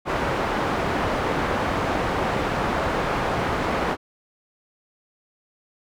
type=low-pass noise; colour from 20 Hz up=white; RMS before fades=-24 dBFS; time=0.05-3.97 s; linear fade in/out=50 ms; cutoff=1100 Hz; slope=12 dB/octave; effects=none